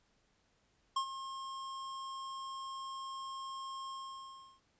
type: tone with ADSR envelope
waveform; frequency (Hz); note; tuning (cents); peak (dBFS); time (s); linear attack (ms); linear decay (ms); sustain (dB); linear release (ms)
square; 1071; C6; +40; -30; 0.96-4.61; 7; 83; -12; 710
effects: pink hiss -74 dBFS RMS until 4.79 s + resampled to 16000 Hz